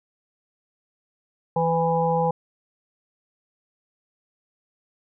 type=harmonic tone with a mistuned harmonic; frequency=164.9 Hz; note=E3; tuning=1 cent sharp; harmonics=1 / 3 / 5 / 6; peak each=-25 / -23 / -23 / -30 dBFS; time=1.56-2.31 s; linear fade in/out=5 ms; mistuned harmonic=3; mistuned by=+22 cents; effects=none